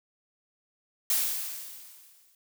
blue noise with exponential decay, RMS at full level -24 dBFS, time 1.1-2.35 s, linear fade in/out 2 ms, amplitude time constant 270 ms, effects none

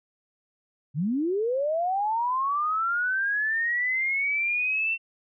sine linear sweep, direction up, 130 to 2709 Hz, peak -23 dBFS, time 0.94-4.98 s, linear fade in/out 50 ms, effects none

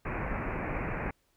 pink low-pass noise, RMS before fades -34 dBFS, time 0.05-1.11 s, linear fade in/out 5 ms, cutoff 2500 Hz, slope 96 dB/octave, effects pink hiss -72 dBFS RMS until 1.36 s

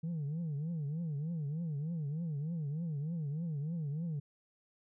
sine tone with vibrato, 155.56 Hz, D#3, in tune, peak -32 dBFS, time 0.03-4.2 s, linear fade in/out 10 ms, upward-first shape triangle, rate 3.3 Hz, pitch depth 210 cents each way, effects tanh soft clip ceiling -33 dBFS

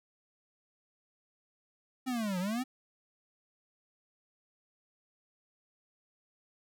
square linear two-way sweep, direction down then up, 264.5 to 174.61 to 264.5 Hz, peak -32 dBFS, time 2.06-2.64 s, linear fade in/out 20 ms, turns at 2.39 s, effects none

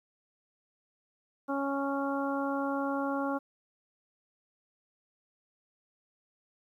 harmonic tone, 277.2 Hz, C#4, in tune, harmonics 1 / 2 / 3 / 4 / 5, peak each -32 / -35 / -37 / -38 / -39 dBFS, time 1.48-3.39 s, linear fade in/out 20 ms, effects 11-bit

